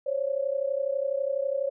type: tone pair together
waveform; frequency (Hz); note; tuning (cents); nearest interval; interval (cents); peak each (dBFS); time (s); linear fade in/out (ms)
sine; 534.9 / 567; C5 / C#5; +38 / +39; minor second; 101; -28; 0.06-1.7; 10
effects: none